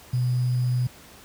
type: tone with sample-and-hold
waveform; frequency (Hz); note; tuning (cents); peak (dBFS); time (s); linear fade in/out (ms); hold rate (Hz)
sine; 124.6; B2; +16; -20; 0.13-0.87; 5; 4900
effects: pink hiss -48 dBFS RMS until 1.24 s + high-pass 60 Hz 12 dB/octave